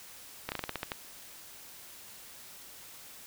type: slowing click train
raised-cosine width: 0.3 ms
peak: -17 dBFS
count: 9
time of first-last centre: 0.49-0.918 s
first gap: 29 ms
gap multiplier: 1.17
effects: white hiss -50 dBFS RMS until 3.26 s